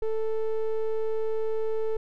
triangle ring-modulated tone, 220 Hz, A3, in tune, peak -20 dBFS, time 0.02-1.97 s, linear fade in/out 5 ms, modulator 220 Hz, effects none

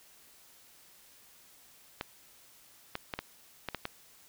clicks, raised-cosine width 0.3 ms, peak -18 dBFS, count 7, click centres 2.011 / 2.954 / 3.138 / 3.19 / 3.687 / 3.747 / 3.854 s, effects white hiss -59 dBFS RMS until 4.28 s

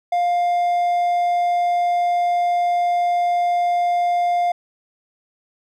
triangle tone, 703 Hz, F5, 11 cents sharp, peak -14 dBFS, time 0.12-4.52 s, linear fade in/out 5 ms, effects none

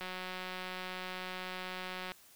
click train, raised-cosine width 0.3 ms, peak -25 dBFS, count 389, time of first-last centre 0.01-2.119 s, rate 184 Hz, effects white hiss -60 dBFS RMS until 2.35 s

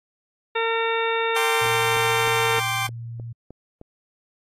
harmonic tone, 455.6 Hz, A#4, 40 cents flat, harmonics 1 / 2 / 3 / 4 / 5 / 6 / 8, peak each -24 / -27 / -29 / -30 / -31 / -32 / -33 dBFS, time 0.55-2.6 s, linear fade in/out 10 ms
20% pulse chord, G suspended fourth, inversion none, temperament just, 784 / 1045.3 / 1176 Hz, G5 / C6 / D6, 0 / -2 / +2 cents, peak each -22 / -23 / -24 dBFS, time 1.36-2.87 s, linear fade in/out 5 ms
sine tone, 116.54 Hz, A#2, in tune, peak -31 dBFS, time 1.61-3.33 s, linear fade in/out 10 ms
click train, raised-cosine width 2 ms, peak -27 dBFS, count 8, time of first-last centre 1.66-3.814 s, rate 3.25 Hz
effects AAC 48 kbps

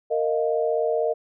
sine chord, Bb suspended fourth, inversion none, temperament equal with one note detuned, 462.1 / 622.3 / 698.5 Hz, Bb4 / Eb5 / F5, -15 / 0 / 0 cents, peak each -23 / -24 / -29 dBFS, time 0.1-1.14 s, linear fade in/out 20 ms, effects none

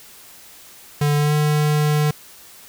square tone with pitch glide, 146.7 to 149.96 Hz, D3 to D3, -2 to +36 cents, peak -16 dBFS, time 1.01-2.11 s, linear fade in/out 5 ms, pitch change +38 cents, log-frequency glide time 1.16-1.34 s, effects white hiss -44 dBFS RMS until 2.68 s

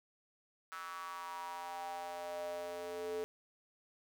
square tone with high-pass filter sweep, 87.31 Hz, F2, in tune, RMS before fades -43 dBFS, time 0.72-3.24 s, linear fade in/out 0 ms, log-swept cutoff 1300 to 430 Hz, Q 6, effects none

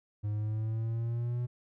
triangle exponential sweep, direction up, 103.83 to 122.9 Hz, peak -28 dBFS, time 0.23-1.47 s, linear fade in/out 20 ms, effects none

